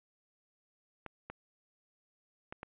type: clicks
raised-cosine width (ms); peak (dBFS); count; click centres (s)
0.5; -27; 4; 1.063 / 1.3 / 2.525 / 2.631
effects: resampled to 8000 Hz